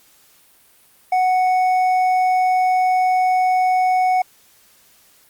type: tone with hard clipping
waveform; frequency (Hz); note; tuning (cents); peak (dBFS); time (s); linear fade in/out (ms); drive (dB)
triangle; 740; F#5; 0; -15; 1.12-4.22; 5; 8
effects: white hiss -53 dBFS RMS until 5.29 s + Opus 48 kbps